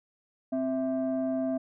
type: tone pair together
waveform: sine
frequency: 261.6 / 655.6 Hz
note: C4 / E5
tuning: 0 / -10 cents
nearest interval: octave + major third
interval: 1590 cents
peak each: -27 / -29 dBFS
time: 0.52-1.58 s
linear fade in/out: 10 ms
effects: tanh soft clip ceiling -22 dBFS